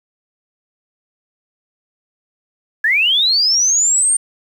sine linear sweep, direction up, 1661.2 to 8880 Hz, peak -11 dBFS, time 2.84-4.17 s, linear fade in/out 5 ms, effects 7-bit

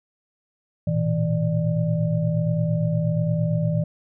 sine tone cluster, 112.1 / 120.7 / 162 / 591 Hz, A2 / B2 / E3 / D5, +33 / -39 / -30 / +11 cents, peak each -27 / -27 / -21 / -30 dBFS, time 0.87-3.84 s, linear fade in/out 5 ms, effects none

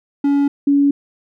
triangle / sine tone pair in turn, 282.8 / 282.8 Hz, C#4 / C#4, +35 / +35 cents, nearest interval unison, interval 0 cents, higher neither, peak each -10 dBFS, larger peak neither, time 0.24-0.48 / 0.67-0.91 s, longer neither, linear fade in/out 5 ms, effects none

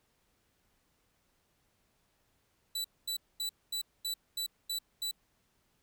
sawtooth tone bursts, 3959 Hz, B7, 3 cents sharp, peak -30 dBFS, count 8, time 2.75-5.112 s, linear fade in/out 5 ms, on 94 ms, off 230 ms, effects pink hiss -74 dBFS RMS until 5.82 s

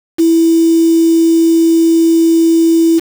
sine tone with quantisation, 329.6 Hz, E4, in tune, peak -6 dBFS, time 0.18-3 s, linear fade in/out 20 ms, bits 4, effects none

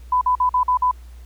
sine tone bursts, 1000 Hz, B5, 21 cents sharp, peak -14 dBFS, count 6, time 0.12-0.913 s, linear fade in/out 5 ms, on 93 ms, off 47 ms, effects added 60 Hz sine -37 dBFS peak until 1.25 s + pink hiss -55 dBFS RMS until 1.25 s

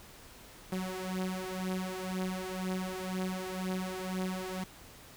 sawtooth beating tone pair, 185 / 187 Hz, F#3 / F#3, 0 / +19 cents, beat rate 2 Hz, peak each -33 / -33 dBFS, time 0.72-4.64 s, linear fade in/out 5 ms, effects pink hiss -53 dBFS RMS until 5.16 s

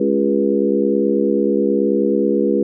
harmonic tone with a mistuned harmonic, 69.3 Hz, C#2, in tune, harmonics 3 / 4 / 5 / 6 / 7, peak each -20 / -20 / -20 / -20 / -20 dBFS, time 0-2.63 s, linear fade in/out 5 ms, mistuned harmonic 6, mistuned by -35 cents, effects none

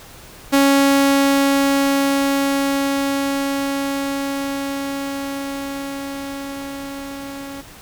sawtooth tone with level ramp, 276.9 Hz, C#4, 2 cents flat, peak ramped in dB -7 to -26 dBFS, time 0.52-7.62 s, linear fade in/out 20 ms, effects pink hiss -41 dBFS RMS until 7.81 s

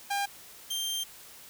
sawtooth tone pair in turn, 802 / 3165 Hz, G5 / G7, +39 / +16 cents, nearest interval 2 octaves, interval 2377 cents, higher second, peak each -24 / -27 dBFS, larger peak first, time 0.1-0.26 / 0.7-1.04 s, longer second, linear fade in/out 10 ms, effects white hiss -50 dBFS RMS until 1.49 s

